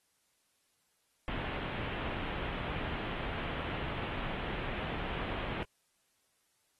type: low-pass noise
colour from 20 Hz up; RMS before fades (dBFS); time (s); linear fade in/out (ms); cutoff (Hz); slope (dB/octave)
pink; -38; 1.28-5.63; 0; 3300; 48
effects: white hiss -75 dBFS RMS until 6.79 s + AAC 32 kbps